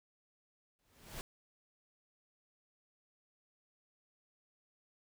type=noise with exponential growth; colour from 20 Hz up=pink; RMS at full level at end=-42 dBFS; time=0.79-1.21 s; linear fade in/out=0 ms; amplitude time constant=90 ms; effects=none